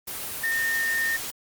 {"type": "tone in noise", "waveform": "sine", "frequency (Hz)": 1826, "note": "A#6", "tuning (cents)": -36, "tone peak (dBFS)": -23, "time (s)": [0.43, 1.17], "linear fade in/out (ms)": 10, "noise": "white", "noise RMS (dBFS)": -33, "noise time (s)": [0.07, 1.31], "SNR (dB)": 7, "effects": ["Opus 32 kbps"]}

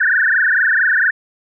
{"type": "tone with frequency modulation", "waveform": "sine", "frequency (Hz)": 1651, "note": "G#6", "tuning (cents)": -11, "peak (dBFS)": -11, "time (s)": [0, 1.11], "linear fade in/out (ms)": 10, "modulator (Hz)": 24.4, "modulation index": 7.5, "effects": []}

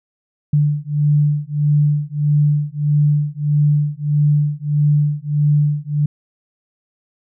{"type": "beating tone pair", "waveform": "sine", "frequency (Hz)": [146.83, 148.43], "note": ["D3", "D3"], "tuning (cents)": [0, 19], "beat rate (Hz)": 1.6, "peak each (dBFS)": -16, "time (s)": [0.53, 6.06], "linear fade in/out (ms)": 5, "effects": []}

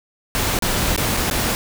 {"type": "noise with dropouts", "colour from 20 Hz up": "pink", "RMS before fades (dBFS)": -20, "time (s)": [0.35, 1.55], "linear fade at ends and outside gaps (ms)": 0, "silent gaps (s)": [[0.589, 0.623], [0.962, 0.977], [1.168, 1.172], [1.3, 1.311]], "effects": []}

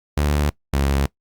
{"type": "tone pair in turn", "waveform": "sawtooth", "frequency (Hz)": [73.42, 69.3], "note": ["D2", "C#2"], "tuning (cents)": [0, 0], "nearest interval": "minor second", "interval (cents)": 100, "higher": "first", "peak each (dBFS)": -13, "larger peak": "neither", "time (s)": [[0.17, 0.5], [0.73, 1.06]], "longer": "neither", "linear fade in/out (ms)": 5, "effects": ["noise-tail reverb RT60 0.1 s tail -21 dB re dry", "Opus 48 kbps"]}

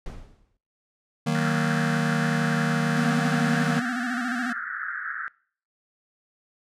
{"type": "noise with exponential decay", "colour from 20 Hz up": "brown", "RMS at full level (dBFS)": -32, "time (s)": [0.06, 0.57], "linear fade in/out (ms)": 1, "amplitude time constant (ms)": 110}
{"type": "chord", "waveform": "square", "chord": "D# minor", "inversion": "none", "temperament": "just", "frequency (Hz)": [155.56, 186.68, 233.3], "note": ["D#3", "F#3", "A#3"], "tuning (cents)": [0, 16, 2], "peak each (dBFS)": [-26, -30, -27], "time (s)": [1.26, 3.8], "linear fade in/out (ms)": 10}
{"type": "band-pass noise", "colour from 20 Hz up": "white", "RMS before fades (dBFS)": -32, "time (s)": [1.35, 5.28], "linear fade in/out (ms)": 0, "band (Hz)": [1300, 1800], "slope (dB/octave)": 96}
{"type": "tone with vibrato", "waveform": "square", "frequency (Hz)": 244.6, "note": "B3", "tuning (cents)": -16, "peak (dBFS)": -28, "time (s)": [2.96, 4.53], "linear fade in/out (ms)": 10, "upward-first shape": "square", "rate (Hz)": 14, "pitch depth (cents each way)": 65}
{"effects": ["noise-tail reverb RT60 0.5 s tail -24 dB re dry", "low-pass 9000 Hz 12 dB/octave"]}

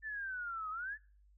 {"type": "exponential two-way sweep", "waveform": "sine", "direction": "down then up", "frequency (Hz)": [1788, 1244.5, 1788], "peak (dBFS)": -38, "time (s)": [0.02, 0.98], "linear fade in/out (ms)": 50, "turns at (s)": 0.7, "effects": ["noise-tail reverb RT60 0.4 s tail -23 dB re dry", "added 50 Hz sine -62 dBFS peak until 1.37 s"]}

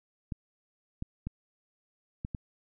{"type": "clicks", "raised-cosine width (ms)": 5, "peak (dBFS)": -22, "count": 5, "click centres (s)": [0.322, 1.024, 1.27, 2.249, 2.348], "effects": []}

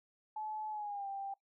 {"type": "tone with pitch glide", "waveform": "sine", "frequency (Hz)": [860, 788.6], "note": ["A5", "G5"], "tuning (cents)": [-40, 10], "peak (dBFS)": -38, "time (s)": [0.36, 1.34], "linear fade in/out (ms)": 5, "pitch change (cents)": -150, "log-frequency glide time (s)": [0.7, 1.07], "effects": ["noise-tail reverb RT60 0.1 s tail -20 dB re dry"]}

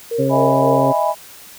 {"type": "tone with tremolo", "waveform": "sine", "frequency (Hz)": 465.3, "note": "A#4", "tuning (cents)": -3, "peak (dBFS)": -17, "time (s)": [0.11, 0.87], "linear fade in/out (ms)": 5, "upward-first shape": "sine", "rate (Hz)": 3.8, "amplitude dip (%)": 80}
{"type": "harmonic tone", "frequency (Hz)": 135.4, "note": "C#3", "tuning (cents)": -40, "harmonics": [1, 2, 3, 4], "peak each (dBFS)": [-21, -19, -25, -19], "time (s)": [0.18, 0.93], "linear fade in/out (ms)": 20}
{"type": "chord", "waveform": "sine", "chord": "E major seventh", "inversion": "third", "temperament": "just", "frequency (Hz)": [618.1, 659.3, 824.1, 988.9], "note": ["D#5", "E5", "G#5", "B5"], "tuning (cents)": [-12, 0, -14, 2], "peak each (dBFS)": -20, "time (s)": [0.29, 1.15], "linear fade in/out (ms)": 50}
{"effects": ["white hiss -40 dBFS RMS until 1.58 s"]}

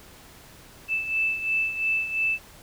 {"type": "beating tone pair", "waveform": "sine", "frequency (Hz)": [2636, 2638.9], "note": ["E7", "E7"], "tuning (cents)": [-1, 1], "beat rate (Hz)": 2.9, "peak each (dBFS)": [-24, -30], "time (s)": [0.88, 2.39], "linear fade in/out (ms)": 50, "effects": ["pink hiss -49 dBFS RMS until 2.62 s"]}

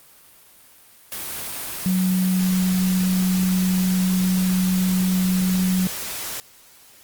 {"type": "tone in noise", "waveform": "sine", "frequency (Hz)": 185, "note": "F#3", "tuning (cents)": 0, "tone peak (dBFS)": -17, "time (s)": [1.86, 5.87], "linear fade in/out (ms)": 0, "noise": "white", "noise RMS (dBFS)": -30, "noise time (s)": [1.12, 6.4], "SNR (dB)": 10, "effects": ["white hiss -50 dBFS RMS until 7.03 s", "Opus 32 kbps"]}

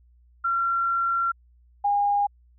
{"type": "tone pair in turn", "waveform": "sine", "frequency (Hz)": [1368, 813.4], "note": ["F6", "G#5"], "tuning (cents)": [-36, -36], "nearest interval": "major sixth", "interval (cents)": 900, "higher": "first", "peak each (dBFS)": [-21, -19], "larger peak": "second", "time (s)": [[0.44, 1.32], [1.84, 2.27]], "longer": "first", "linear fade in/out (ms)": 10, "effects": ["added 60 Hz sine -54 dBFS peak until 2.58 s"]}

